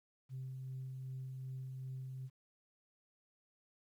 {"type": "tone with tremolo", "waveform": "sine", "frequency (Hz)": 130.81, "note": "C3", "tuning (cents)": 0, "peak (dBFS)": -40, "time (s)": [0.29, 2.3], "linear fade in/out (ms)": 50, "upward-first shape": "sine", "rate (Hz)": 2.6, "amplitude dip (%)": 25, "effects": ["tanh soft clip ceiling -38 dBFS", "12-bit"]}